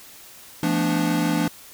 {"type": "chord", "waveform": "square", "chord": "B half-diminished seventh", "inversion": "second", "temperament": "equal with one note detuned", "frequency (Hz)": [170.43, 220, 246.9, 293.7], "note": ["F3", "A3", "B3", "D4"], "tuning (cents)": [-42, 0, 0, 0], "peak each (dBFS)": [-25, -28, -29, -24], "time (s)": [0.63, 1.48], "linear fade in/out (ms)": 2, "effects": ["white hiss -45 dBFS RMS until 1.73 s"]}